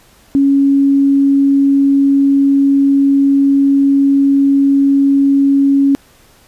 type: tone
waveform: sine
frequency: 277.2 Hz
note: C#4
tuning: in tune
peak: -7 dBFS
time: 0.35-5.95 s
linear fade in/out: 0 ms
effects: pink hiss -47 dBFS RMS until 6.47 s + resampled to 32000 Hz